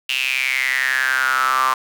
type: tone with high-pass filter sweep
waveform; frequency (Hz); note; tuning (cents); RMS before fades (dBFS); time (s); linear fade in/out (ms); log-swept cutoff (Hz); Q
sawtooth; 130.81; C3; 0; -19; 0.09-1.74; 5; 2800 to 1100; 9
effects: none